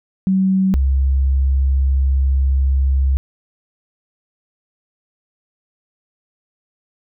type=tone pair in turn; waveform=sine; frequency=190.1 / 67.21 Hz; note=F#3 / C2; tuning=+47 / +47 cents; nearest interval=octave + tritone; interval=1800 cents; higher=first; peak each=-12 dBFS; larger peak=neither; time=0.27-0.74 / 0.74-3.17 s; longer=second; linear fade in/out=0 ms; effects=none